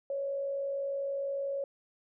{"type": "tone with frequency modulation", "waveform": "sine", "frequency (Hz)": 554.4, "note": "C#5", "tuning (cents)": 0, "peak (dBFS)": -31, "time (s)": [0.1, 1.64], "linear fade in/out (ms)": 2, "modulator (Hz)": 51.1, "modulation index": 0.29, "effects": []}